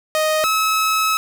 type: tone pair in turn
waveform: sawtooth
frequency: 622.3 / 1291.5 Hz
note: D#5 / E6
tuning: 0 / -36 cents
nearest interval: octave + minor second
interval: 1264 cents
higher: second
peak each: -12 dBFS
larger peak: neither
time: 0.15-0.44 / 0.44-1.17 s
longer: second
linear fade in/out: 0 ms
effects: none